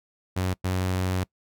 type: tone bursts at uneven times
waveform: sawtooth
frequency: 92.5 Hz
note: F#2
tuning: in tune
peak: -20 dBFS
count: 2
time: 0.36-0.54 / 0.64-1.24 s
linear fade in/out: 10 ms
effects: noise-tail reverb RT60 0.1 s tail -24 dB re dry